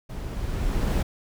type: noise with level ramp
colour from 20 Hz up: brown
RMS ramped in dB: -34 to -21 dBFS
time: 0.09-1.03 s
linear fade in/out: 10 ms
effects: none